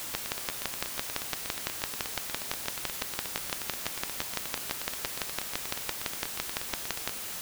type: two click trains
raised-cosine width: 0.2 ms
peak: -17 / -10 dBFS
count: 59 / 42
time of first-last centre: 0.14-7.094 / 0.15-7.076 s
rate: 8.34 / 5.92 Hz
effects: white hiss -38 dBFS RMS until 7.41 s